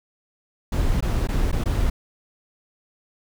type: noise with dropouts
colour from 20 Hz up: brown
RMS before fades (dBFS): -21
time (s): 0.72-1.9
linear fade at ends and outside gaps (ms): 5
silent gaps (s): 1.007-1.024 / 1.273-1.287 / 1.516-1.526 / 1.639-1.657
effects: none